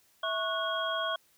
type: tone cluster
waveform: sine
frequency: 653 / 1102 / 1467 / 3275 Hz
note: E5 / C#6 / F#6 / G#7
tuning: -17 / -11 / -15 / -25 cents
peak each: -34 / -34 / -35 / -35 dBFS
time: 0.23-1.16 s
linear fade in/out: 5 ms
effects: white hiss -66 dBFS RMS until 1.37 s